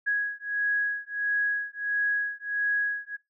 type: beating tone pair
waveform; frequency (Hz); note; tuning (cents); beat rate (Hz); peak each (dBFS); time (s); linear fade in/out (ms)
sine; 1661.2 / 1662.7; G#6 / G#6; 0 / +2; 1.5; -28; 0.06-3.17; 20
effects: noise-tail reverb RT60 0.2 s tail -20 dB re dry